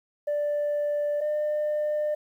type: tone pair in turn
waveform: sine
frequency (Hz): 587.3 / 601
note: D5 / D5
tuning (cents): 0 / +40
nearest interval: unison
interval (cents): 40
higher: second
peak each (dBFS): -22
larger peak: neither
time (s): 0.27-1.21 / 1.21-2.15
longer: neither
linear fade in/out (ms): 10
effects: tanh soft clip ceiling -22 dBFS + 10-bit